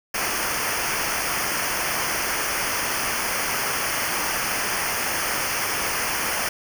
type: noise with comb filter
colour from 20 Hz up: pink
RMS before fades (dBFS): -25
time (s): 0.14-6.49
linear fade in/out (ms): 5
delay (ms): 0.26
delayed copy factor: -0.85
effects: none